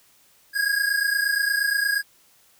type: tone pair together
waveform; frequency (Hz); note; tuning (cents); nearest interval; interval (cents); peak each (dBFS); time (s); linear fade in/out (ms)
square; 1628.5 / 1657; G#6 / G#6; -34 / -4; unison; 30; -24; 0.53-2.03; 50
effects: white hiss -58 dBFS RMS until 2.59 s